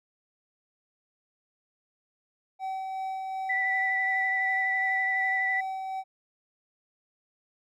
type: tone with tremolo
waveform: triangle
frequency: 764 Hz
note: G5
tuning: 45 cents flat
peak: -28 dBFS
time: 2.59-6.04 s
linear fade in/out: 50 ms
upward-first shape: sine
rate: 2.7 Hz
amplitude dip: 25%
type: tone with vibrato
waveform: sine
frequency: 1973 Hz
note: B6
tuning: 2 cents flat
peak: -25 dBFS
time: 3.49-5.61 s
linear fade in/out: 10 ms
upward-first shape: triangle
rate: 12 Hz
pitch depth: 21 cents each way
effects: none